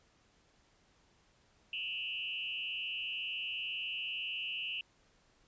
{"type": "tone with frequency modulation", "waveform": "sine", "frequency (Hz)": 2794, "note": "F7", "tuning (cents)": 0, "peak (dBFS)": -36, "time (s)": [1.73, 4.81], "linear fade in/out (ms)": 2, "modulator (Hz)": 126, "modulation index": 1.7, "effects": ["pink hiss -69 dBFS RMS until 5.47 s", "resampled to 16000 Hz"]}